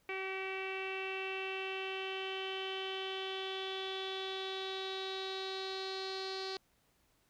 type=tone with low-pass filter sweep; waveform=sawtooth; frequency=382.2 Hz; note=G4; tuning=44 cents flat; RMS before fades=-40 dBFS; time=0.09-6.57 s; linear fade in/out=2 ms; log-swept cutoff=2400 to 4400 Hz; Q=6.9; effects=pink hiss -73 dBFS RMS until 7.29 s